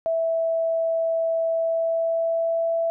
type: tone with pitch glide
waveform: sine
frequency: 657 to 663.9 Hz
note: E5 to E5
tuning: -6 to +12 cents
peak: -20 dBFS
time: 0.06-2.9 s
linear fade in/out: 0 ms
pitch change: +18 cents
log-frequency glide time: 1.48-2.75 s
effects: none